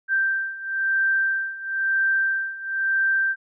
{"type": "beating tone pair", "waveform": "sine", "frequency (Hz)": [1568, 1569], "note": ["G6", "G6"], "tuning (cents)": [0, 1], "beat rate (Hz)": 1, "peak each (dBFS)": [-25, -22], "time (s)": [0.08, 3.36], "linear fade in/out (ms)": 50, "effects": []}